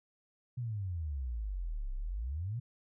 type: exponential two-way sweep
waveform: sine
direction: down then up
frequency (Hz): 127.1 to 31.41 to 127.1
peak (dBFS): -34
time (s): 0.57-2.6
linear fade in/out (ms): 10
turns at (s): 1.94
effects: none